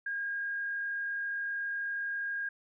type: tone with frequency modulation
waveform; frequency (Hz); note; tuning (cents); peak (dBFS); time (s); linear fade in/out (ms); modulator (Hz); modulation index
sine; 1623; G#6; -40; -32; 0.06-2.49; 5; 47.7; 0.37
effects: none